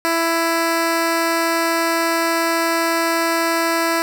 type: tone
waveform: 10% pulse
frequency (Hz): 331.8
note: E4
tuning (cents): +11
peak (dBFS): -8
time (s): 0.05-4.02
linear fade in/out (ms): 0
effects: none